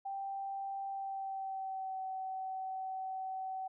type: tone with pitch glide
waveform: sine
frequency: 784 to 759.5 Hz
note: G5 to F#5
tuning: 0 to +45 cents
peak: -37 dBFS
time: 0.05-3.68 s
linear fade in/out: 10 ms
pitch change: -55 cents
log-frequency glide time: 0.89-2.01 s
effects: none